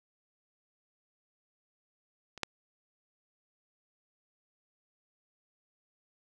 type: clicks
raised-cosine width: 0.2 ms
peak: -28 / -13 dBFS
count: 2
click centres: 2.377 / 2.433 s
effects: none